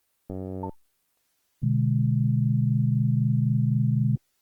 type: click train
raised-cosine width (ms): 2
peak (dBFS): -21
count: 38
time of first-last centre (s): 0.3-0.694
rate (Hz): 94
type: tone with exponential decay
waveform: sine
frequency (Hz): 892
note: A5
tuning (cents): +23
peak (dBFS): -27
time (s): 0.63-0.75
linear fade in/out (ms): 5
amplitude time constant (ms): 26
type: chord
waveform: sine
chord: G# diminished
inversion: first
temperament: equal with one note detuned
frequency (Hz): 123.47 / 147.34 / 207.7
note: B2 / D3 / G#3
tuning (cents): 0 / +6 / 0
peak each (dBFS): -22 / -25 / -27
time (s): 1.63-4.16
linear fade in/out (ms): 5
effects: white hiss -72 dBFS RMS until 4.41 s + Opus 24 kbps